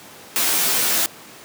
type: noise with comb filter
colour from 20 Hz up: white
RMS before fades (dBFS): -19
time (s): 0.36-1.06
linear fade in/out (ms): 0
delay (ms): 14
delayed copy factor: -0.75
effects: pink hiss -41 dBFS RMS until 1.44 s + high-pass 200 Hz 12 dB/octave